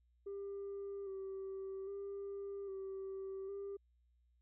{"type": "tone with vibrato", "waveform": "sine", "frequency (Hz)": 392, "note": "G4", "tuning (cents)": 0, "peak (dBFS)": -40, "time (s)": [0.26, 3.77], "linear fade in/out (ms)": 10, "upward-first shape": "square", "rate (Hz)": 0.62, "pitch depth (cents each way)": 26, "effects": ["tanh soft clip ceiling -40 dBFS", "added 60 Hz sine -70 dBFS peak until 4.41 s"]}